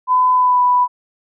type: tone with pitch glide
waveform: sine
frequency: 1008 to 989.5 Hz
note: B5 to B5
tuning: +35 to +3 cents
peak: -10 dBFS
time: 0.07-0.88 s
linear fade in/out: 50 ms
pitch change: -32 cents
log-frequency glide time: 0.33-0.61 s
effects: none